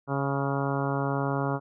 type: harmonic tone with a mistuned harmonic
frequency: 138.59 Hz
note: C#3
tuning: in tune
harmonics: 1 / 2 / 3 / 4 / 5 / 6 / 7 / 8 / 9 / 10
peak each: -29 / -32 / -34 / -35 / -36 / -37 / -37 / -38 / -39 / -39 dBFS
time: 0.07-1.6 s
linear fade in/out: 50 ms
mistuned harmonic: 10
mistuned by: +23 cents
effects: none